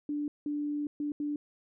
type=tone bursts at uneven times; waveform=sine; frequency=293.7 Hz; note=D4; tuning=in tune; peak=-30 dBFS; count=4; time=0.09-0.28 / 0.46-0.87 / 1-1.12 / 1.2-1.36 s; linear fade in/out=2 ms; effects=none